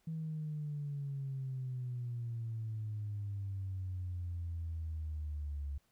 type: exponential sweep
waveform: sine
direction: down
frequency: 162.2 to 70 Hz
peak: -36 dBFS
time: 0.07-5.78 s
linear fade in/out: 5 ms
effects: tanh soft clip ceiling -32 dBFS + pink hiss -75 dBFS RMS until 5.91 s